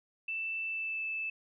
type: tone with pitch glide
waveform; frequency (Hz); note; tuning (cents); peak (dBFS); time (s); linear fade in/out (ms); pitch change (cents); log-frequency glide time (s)
sine; 2655 to 2629; E7 to E7; +12 to -5; -33; 0.28-1.3; 5; -17; 0.63-1.04
effects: none